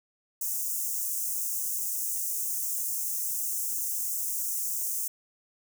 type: high-pass noise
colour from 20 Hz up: white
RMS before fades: -31 dBFS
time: 0.41-5.08 s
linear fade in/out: 5 ms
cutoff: 6100 Hz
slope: 48 dB/octave
effects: none